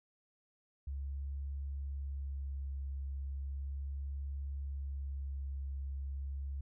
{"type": "tone with vibrato", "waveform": "sine", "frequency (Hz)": 69, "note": "C#2", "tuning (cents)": -7, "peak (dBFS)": -37, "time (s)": [0.87, 6.61], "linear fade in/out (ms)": 5, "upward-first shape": "sine", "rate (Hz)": 0.36, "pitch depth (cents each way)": 14, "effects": []}